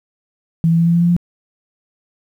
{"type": "tone with pitch steps", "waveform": "sine", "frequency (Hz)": [164.81, 166.34, 167.88, 169.44, 171.02, 172.6, 174.21], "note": ["E3", "E3", "E3", "E3", "F3", "F3", "F3"], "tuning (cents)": [0, 16, 32, 48, -36, -20, -4], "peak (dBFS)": -10, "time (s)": [0.64, 1.165], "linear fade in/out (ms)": 0, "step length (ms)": 75, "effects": ["8-bit"]}